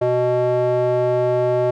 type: tone with band-pass filter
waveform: square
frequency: 124.1 Hz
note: B2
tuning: 9 cents sharp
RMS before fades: -18 dBFS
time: 0.01-1.71 s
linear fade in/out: 10 ms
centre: 530 Hz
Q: 6.1
effects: none